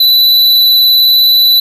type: tone with vibrato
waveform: square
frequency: 3984 Hz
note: B7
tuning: 14 cents sharp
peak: -5 dBFS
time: 0-1.6 s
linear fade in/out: 5 ms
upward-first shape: square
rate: 19 Hz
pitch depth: 15 cents each way
effects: none